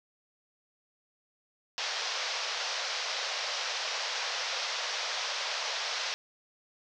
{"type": "band-pass noise", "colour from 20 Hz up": "white", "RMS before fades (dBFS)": -34, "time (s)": [1.78, 6.14], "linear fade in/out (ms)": 0, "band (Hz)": [480, 5800], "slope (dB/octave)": 48, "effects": []}